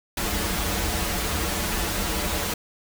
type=noise with comb filter; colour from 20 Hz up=pink; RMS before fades=-26 dBFS; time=0.17-2.54 s; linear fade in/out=5 ms; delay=7.7 ms; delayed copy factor=-0.95; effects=none